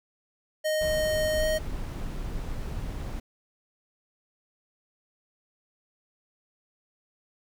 square tone with pitch glide, 620 to 625 Hz, D#5 to D#5, -6 to +8 cents, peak -25 dBFS, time 0.64-1.59 s, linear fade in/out 20 ms, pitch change +14 cents, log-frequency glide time 1.38-1.45 s
brown noise, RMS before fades -33 dBFS, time 0.81-3.2 s, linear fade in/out 5 ms
effects none

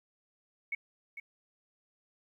sine tone with echo, 2213 Hz, C#7, 3 cents flat, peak -31 dBFS, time 0.72-0.75 s, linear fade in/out 5 ms, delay 450 ms, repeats 1, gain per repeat -9 dB, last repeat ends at 1.2 s, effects 12-bit

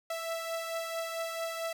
sawtooth beating tone pair, 659.3 / 663.8 Hz, E5 / E5, 0 / +12 cents, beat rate 4.5 Hz, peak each -31 / -37 dBFS, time 0.1-1.73 s, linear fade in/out 5 ms, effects none

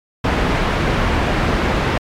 pink low-pass noise, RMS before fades -17 dBFS, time 0.24-1.98 s, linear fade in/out 5 ms, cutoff 2400 Hz, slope 12 dB/octave, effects MP3 96 kbps

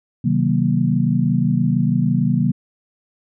sine chord, C half-diminished seventh, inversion none, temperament just, 130.81 / 156.98 / 188.37 / 235.5 Hz, C3 / Eb3 / Gb3 / Bb3, 0 / +16 / +31 / +18 cents, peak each -20 dBFS, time 0.24-2.52 s, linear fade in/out 10 ms, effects none

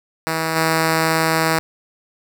5% pulse tone with level steps, 161.3 Hz, E3, 37 cents flat, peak -8 / -4 dBFS, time 0.27-1.59 s, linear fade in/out 0 ms, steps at 0.55 s, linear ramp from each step 20 ms, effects none

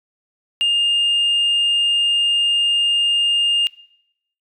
sine tone, 2820 Hz, F7, 16 cents sharp, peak -12 dBFS, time 0.61-3.67 s, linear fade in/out 0 ms, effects noise-tail reverb RT60 0.8 s tail -23 dB re dry + tanh soft clip ceiling -12 dBFS

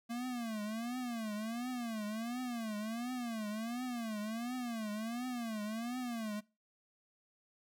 square tone with vibrato, 230 Hz, A#3, 23 cents flat, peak -38 dBFS, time 0.09-6.41 s, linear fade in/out 20 ms, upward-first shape triangle, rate 1.4 Hz, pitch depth 190 cents each way, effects noise-tail reverb RT60 0.3 s tail -23 dB re dry

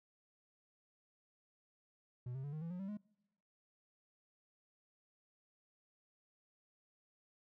triangle tone with pitch steps, 123.47 / 133.1 / 143.48 / 154.67 / 166.73 / 179.73 / 193.75 / 208.9 Hz, B2 / C3 / D3 / D#3 / E3 / F3 / G3 / G#3, 0 / +30 / -40 / -10 / +20 / +50 / -20 / +10 cents, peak -39 dBFS, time 2.26-2.972 s, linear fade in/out 5 ms, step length 89 ms, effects noise-tail reverb RT60 1.0 s tail -26 dB re dry

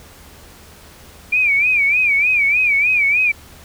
sine tone with vibrato, 2365 Hz, D7, 12 cents sharp, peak -12 dBFS, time 1.32-3.32 s, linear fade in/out 10 ms, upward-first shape sine, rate 3.3 Hz, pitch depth 120 cents each way, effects added 76 Hz sine -47 dBFS peak until 3.64 s + pink hiss -43 dBFS RMS until 3.64 s

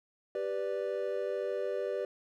triangle chord, G major, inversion none, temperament equal, 392 / 493.9 / 587.3 Hz, G4 / B4 / D5, 0 / 0 / 0 cents, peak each -34 dBFS, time 0.35-2.05 s, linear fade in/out 2 ms, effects none

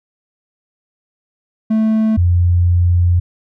triangle / sine tone pair in turn, 219.3 / 87.79 Hz, A3 / F2, -6 / +10 cents, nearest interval octave + major third, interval 1584 cents, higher first, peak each -9 dBFS, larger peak neither, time 1.7-2.17 / 2.17-3.2 s, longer second, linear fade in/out 10 ms, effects none

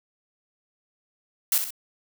blue noise with echo, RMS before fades -21 dBFS, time 1.52-1.58 s, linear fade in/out 2 ms, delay 63 ms, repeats 2, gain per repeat -7 dB, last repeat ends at 1.706 s, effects none

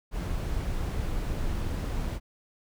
brown noise, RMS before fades -30 dBFS, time 0.11-2.2 s, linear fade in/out 50 ms, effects none

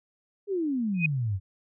sine exponential sweep, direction down, 417.9 to 89.7 Hz, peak -25 dBFS, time 0.47-1.4 s, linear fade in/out 50 ms
sine tone with exponential growth, 2500 Hz, D#7, 8 cents sharp, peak -18 dBFS, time 0.94-1.06 s, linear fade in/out 5 ms, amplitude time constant 24 ms
effects none

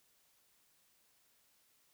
silence, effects white hiss -72 dBFS RMS until 1.93 s

